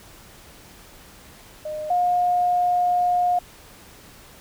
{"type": "tone pair in turn", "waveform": "sine", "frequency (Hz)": [612, 714.1], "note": ["D#5", "F5"], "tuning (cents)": [-29, 38], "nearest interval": "minor third", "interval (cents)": 267, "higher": "second", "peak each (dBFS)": [-27, -17], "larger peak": "second", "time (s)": [[1.65, 1.9], [1.9, 3.39]], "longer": "second", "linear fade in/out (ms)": 5, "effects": ["pink hiss -47 dBFS RMS until 4.4 s"]}